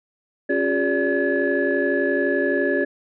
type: tone cluster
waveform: sine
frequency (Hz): 275.5 / 358.3 / 410 / 579 / 1703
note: C#4 / F4 / G#4 / D5 / G#6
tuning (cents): -11 / +44 / -22 / -25 / +43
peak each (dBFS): -24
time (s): 0.49-2.85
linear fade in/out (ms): 10
effects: tanh soft clip ceiling -9 dBFS